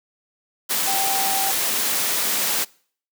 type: tone in noise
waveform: sine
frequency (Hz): 779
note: G5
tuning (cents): -11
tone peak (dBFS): -24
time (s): 0.86-1.52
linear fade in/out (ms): 20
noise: white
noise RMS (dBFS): -22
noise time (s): 0.69-2.65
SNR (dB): -5
effects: noise-tail reverb RT60 0.5 s tail -24 dB re dry + high-pass 200 Hz 12 dB/octave